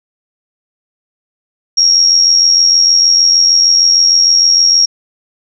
sine tone with amplitude modulation, 5588 Hz, F8, in tune, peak -3 dBFS, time 1.77-4.86 s, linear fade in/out 10 ms, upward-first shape sine, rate 86.5 Hz, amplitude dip 55%, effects none

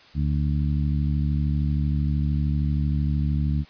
harmonic tone, 73 Hz, D2, 10 cents flat, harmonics 1 / 2 / 3 / 4, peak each -23 / -24 / -30 / -36 dBFS, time 0.14-3.65 s, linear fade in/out 50 ms, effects white hiss -51 dBFS RMS until 3.69 s + resampled to 11025 Hz

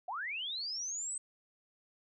sine linear sweep, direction up, 660 to 8300 Hz, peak -36 dBFS, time 0.08-1.18 s, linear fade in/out 5 ms, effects none

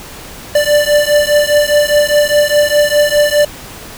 square beating tone pair, 587.3 / 592.2 Hz, D5 / D5, 0 / +14 cents, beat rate 4.9 Hz, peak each -12 dBFS, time 0.55-3.45 s, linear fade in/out 5 ms, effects pink hiss -31 dBFS RMS until 3.97 s

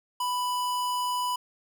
square tone, 991 Hz, B5, 6 cents sharp, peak -27 dBFS, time 0.2-1.36 s, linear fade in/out 5 ms, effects none

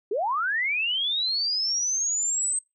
sine linear sweep, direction up, 371.3 to 8300 Hz, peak -23 dBFS, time 0.11-2.59 s, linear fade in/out 5 ms, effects noise-tail reverb RT60 0.2 s tail -23 dB re dry

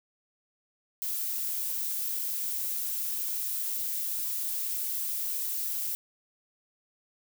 violet noise, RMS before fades -32 dBFS, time 1.02-5.95 s, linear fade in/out 0 ms, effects none

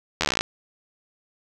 slowing click train, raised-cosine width 0.2 ms, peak -4 dBFS, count 14, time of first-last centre 0.21-0.41 s, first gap 12 ms, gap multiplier 1.04, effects none

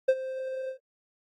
triangle tone with ADSR envelope, 523.3 Hz, C5, in tune, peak -14 dBFS, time 0.08-0.78 s, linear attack 10 ms, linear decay 52 ms, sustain -16 dB, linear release 100 ms, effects AAC 32 kbps

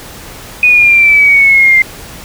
sine exponential sweep, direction down, 2489 to 2088 Hz, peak -3 dBFS, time 0.63-1.82 s, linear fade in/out 2 ms, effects pink hiss -30 dBFS RMS until 2.24 s

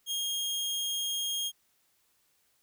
sawtooth tone, 3245 Hz, G#7, 41 cents flat, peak -27 dBFS, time 0.06-1.52 s, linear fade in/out 50 ms, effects white hiss -71 dBFS RMS until 2.62 s

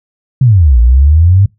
sine exponential two-way sweep, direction down then up, 138.59 to 56.4 to 102.6 Hz, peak -3 dBFS, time 0.41-1.46 s, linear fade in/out 5 ms, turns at 0.79 s, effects noise-tail reverb RT60 0.2 s tail -23 dB re dry

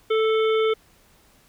harmonic tone, 440 Hz, A4, in tune, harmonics 1 / 3 / 5 / 7 / 8, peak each -18 / -28 / -32 / -35 / -36 dBFS, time 0.1-0.74 s, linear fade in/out 10 ms, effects pink hiss -57 dBFS RMS until 1.48 s

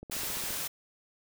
click train, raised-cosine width 2 ms, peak -30 dBFS, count 8, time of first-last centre 0.03-0.506 s, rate 14.7 Hz
white noise, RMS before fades -35 dBFS, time 0.11-0.68 s, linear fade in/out 10 ms
effects none

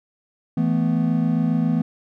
triangle chord, E suspended fourth, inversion none, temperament just, 164.81 / 219.8 / 247.2 Hz, E3 / A3 / B3, 0 / -2 / +2 cents, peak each -19 / -21 / -20 dBFS, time 0.57-1.82 s, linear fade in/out 5 ms, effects none

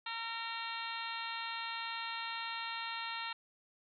harmonic tone with a mistuned harmonic, 460.1 Hz, A#4, 23 cents flat, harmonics 2 / 3 / 4 / 5 / 6 / 7 / 8 / 9, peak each -44 / -45 / -46 / -48 / -46 / -50 / -47 / -48 dBFS, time 0.06-3.33 s, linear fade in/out 5 ms, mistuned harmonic 3, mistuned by -27 cents, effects none

